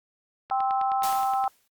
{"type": "click train", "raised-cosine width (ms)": 0.3, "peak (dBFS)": -24, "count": 10, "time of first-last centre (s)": [0.5, 1.44], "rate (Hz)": 9.57}
{"type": "harmonic tone", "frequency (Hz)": 261.6, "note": "C4", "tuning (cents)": 0, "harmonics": [3, 4, 5], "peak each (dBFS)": [-23, -33, -31], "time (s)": [0.51, 1.48], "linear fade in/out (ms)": 2}
{"type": "noise with exponential decay", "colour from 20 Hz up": "white", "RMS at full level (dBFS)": -31, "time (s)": [1.03, 1.68], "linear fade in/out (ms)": 5, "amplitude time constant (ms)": 140}
{"effects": ["Opus 48 kbps"]}